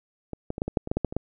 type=clicks; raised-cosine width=2 ms; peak=-20 / -16 / -19 / -12 / -16 / -7 / -20 / -11 / -11 / -10 / -21 / -12 dBFS; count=12; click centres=0.333 / 0.504 / 0.581 / 0.619 / 0.68 / 0.772 / 0.874 / 0.915 / 0.97 / 1.047 / 1.125 / 1.166 s; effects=none